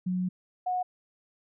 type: tone pair in turn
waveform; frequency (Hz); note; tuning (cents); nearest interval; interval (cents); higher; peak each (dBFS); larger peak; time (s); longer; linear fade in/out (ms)
sine; 182.5 / 730; F#3 / F#5; -24 / -24; 2 octaves; 2400; second; -26; neither; 0.06-0.29 / 0.66-0.83; first; 10
effects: none